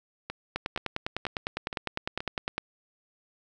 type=two click trains; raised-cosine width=0.3 ms; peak=-18 / -13 dBFS; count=5 / 21; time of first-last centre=0.3-2.205 / 0.56-2.58 s; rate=2.1 / 9.9 Hz; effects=none